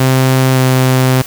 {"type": "tone with pitch glide", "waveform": "sawtooth", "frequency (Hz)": [130.81, 129.46], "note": ["C3", "C3"], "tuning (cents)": [0, -18], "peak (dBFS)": -4, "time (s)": [0, 1.22], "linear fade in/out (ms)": 5, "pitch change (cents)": -18, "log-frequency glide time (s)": [0.53, 0.58], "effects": ["white hiss -29 dBFS RMS until 1.26 s"]}